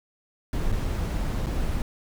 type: noise with dropouts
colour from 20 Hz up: brown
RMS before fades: -26 dBFS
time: 0.53-1.82 s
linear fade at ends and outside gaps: 1 ms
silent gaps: 0.719-0.724 / 1.462-1.467 s
effects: none